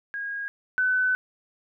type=tone pair in turn; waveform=sine; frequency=1636 / 1507.9 Hz; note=G#6 / F#6; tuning=-26 / +32 cents; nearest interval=minor second; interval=142 cents; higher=first; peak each=-29 / -20 dBFS; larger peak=second; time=0.14-0.48 / 0.78-1.15 s; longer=second; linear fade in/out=0 ms; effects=none